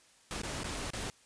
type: noise with dropouts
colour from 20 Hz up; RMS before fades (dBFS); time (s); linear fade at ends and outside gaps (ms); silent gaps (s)
pink; -38; 0.31-1.1; 0; 0.417-0.434 / 0.634-0.643 / 0.765-0.768 / 0.904-0.934
effects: white hiss -63 dBFS RMS until 1.25 s + resampled to 22050 Hz